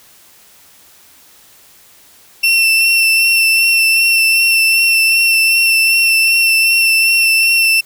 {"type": "tone with vibrato", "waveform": "35% pulse", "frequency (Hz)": 2693, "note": "E7", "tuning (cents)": 36, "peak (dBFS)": -7, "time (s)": [2.43, 7.81], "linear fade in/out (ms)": 10, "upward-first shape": "sine", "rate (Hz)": 2.6, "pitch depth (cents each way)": 19, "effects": ["white hiss -45 dBFS RMS until 7.85 s"]}